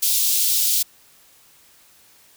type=high-pass noise; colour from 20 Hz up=white; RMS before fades=-19 dBFS; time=0.02-0.83 s; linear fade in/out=10 ms; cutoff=3400 Hz; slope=24 dB/octave; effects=white hiss -53 dBFS RMS until 2.36 s